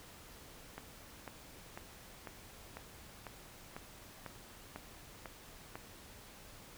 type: click train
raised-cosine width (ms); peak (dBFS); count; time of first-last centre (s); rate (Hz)
0.5; -29; 11; 0.78-5.755; 2.01
effects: pink hiss -55 dBFS RMS until 6.77 s